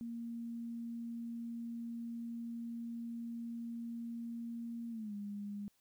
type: tone with pitch glide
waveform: sine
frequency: 233.1 to 204.1 Hz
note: A#3 to G#3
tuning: 0 to -30 cents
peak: -40 dBFS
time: 0.01-5.68 s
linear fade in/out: 0 ms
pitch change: -230 cents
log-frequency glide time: 4.9-5.14 s
effects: white hiss -75 dBFS RMS until 5.8 s